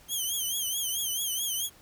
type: tone with vibrato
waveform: 10% pulse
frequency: 3158 Hz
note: G7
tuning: 12 cents sharp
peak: -21 dBFS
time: 0.08-1.7 s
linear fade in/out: 50 ms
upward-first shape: triangle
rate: 4.6 Hz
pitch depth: 120 cents each way
effects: pink hiss -56 dBFS RMS until 1.81 s